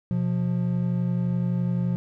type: tone pair together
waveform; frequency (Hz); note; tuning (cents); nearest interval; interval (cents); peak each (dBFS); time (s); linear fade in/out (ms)
triangle; 125.1 / 176.85; B2 / F3; +23 / +22; tritone; 599; -24 / -22; 0.11-1.96; 0
effects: none